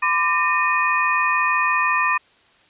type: tone cluster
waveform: sine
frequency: 1015 / 1181 / 1823 / 2478 Hz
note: B5 / D6 / A#6 / D#7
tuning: +47 / +9 / -39 / -8 cents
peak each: -22 dBFS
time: 0.02-2.18 s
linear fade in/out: 10 ms
effects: white hiss -55 dBFS RMS until 2.69 s + resampled to 8000 Hz